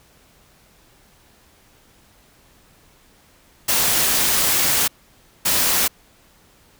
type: noise bursts at uneven times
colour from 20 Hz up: white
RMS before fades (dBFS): -18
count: 2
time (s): 3.68-4.88 / 5.45-5.88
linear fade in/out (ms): 10
effects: pink hiss -54 dBFS RMS until 6.79 s